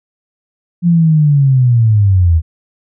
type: linear sweep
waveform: sine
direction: down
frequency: 175.8 to 77.78 Hz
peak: -6 dBFS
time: 0.82-2.42 s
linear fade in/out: 50 ms
effects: none